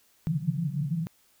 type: band-pass noise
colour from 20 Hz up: white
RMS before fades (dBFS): -29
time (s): 0.27-1.07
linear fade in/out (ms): 0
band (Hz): 140 to 170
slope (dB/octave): 96
effects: white hiss -64 dBFS RMS until 1.4 s